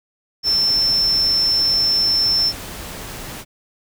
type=tone in noise; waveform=sine; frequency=5350 Hz; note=E8; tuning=25 cents sharp; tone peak=-14 dBFS; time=0.43-2.53 s; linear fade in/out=50 ms; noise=pink; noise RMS=-32 dBFS; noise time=0.43-3.45 s; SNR=+15 dB; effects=none